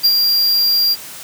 square tone with ADSR envelope, 4767 Hz, D8, 25 cents sharp, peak -8 dBFS, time 0.03-0.96 s, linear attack 23 ms, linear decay 54 ms, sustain -4 dB, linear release 38 ms, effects white hiss -33 dBFS RMS until 1.23 s + high-pass 80 Hz 12 dB/octave

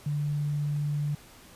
sine tone, 146.83 Hz, D3, in tune, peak -26 dBFS, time 0.06-1.15 s, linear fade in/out 5 ms, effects pink hiss -52 dBFS RMS until 1.55 s + resampled to 32000 Hz

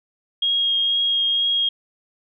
sine tone with vibrato, 3262 Hz, G#7, 32 cents flat, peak -17 dBFS, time 0.42-1.69 s, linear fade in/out 5 ms, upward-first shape triangle, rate 2.1 Hz, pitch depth 12 cents each way, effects none

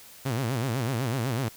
sawtooth tone with vibrato, 123.47 Hz, B2, in tune, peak -22 dBFS, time 0.25-1.49 s, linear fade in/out 10 ms, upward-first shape sine, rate 8 Hz, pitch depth 200 cents each way, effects white hiss -49 dBFS RMS until 1.56 s

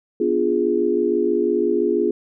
sine chord, B diminished seventh, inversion none, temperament equal, 246.9 / 293.7 / 349.2 / 415.3 Hz, B3 / D4 / F4 / Ab4, 0 / 0 / 0 / 0 cents, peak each -25 / -26 / -20 / -20 dBFS, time 0.2-2.11 s, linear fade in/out 5 ms, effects none

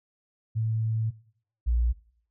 sine tone pair in turn, 111.2 / 58.91 Hz, A2 / A#1, +19 / +19 cents, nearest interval major seventh, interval 1100 cents, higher first, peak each -24 / -21 dBFS, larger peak second, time 0.55-1.11 / 1.66-1.93 s, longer first, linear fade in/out 20 ms, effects noise-tail reverb RT60 0.6 s tail -20 dB re dry

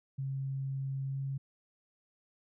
sine tone with pitch glide, 135.4 to 136.34 Hz, C#3 to C#3, -40 to -28 cents, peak -33 dBFS, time 0.18-1.38 s, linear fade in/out 10 ms, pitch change +12 cents, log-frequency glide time 1.08-1.17 s, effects none

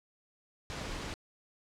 pink noise, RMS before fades -39 dBFS, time 0.7-1.14 s, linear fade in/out 0 ms, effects low-pass 6000 Hz 12 dB/octave

